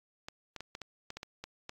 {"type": "clicks", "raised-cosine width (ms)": 0.2, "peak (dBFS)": -24, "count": 10, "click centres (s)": [0.285, 0.563, 0.606, 0.751, 0.817, 1.104, 1.17, 1.231, 1.44, 1.694], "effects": ["AAC 64 kbps"]}